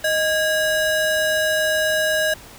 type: ring-modulated tone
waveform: square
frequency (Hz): 1132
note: C#6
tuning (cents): +36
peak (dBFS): -15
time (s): 0.04-2.34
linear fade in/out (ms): 5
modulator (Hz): 507
effects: pink hiss -42 dBFS RMS until 2.58 s